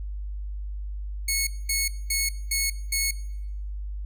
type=tone bursts; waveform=10% pulse; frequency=2195 Hz; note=C#7; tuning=18 cents flat; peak=-14 dBFS; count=5; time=1.28-3.11 s; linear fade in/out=5 ms; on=190 ms; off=220 ms; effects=noise-tail reverb RT60 0.9 s tail -21 dB re dry + added 50 Hz sine -30 dBFS peak until 4.05 s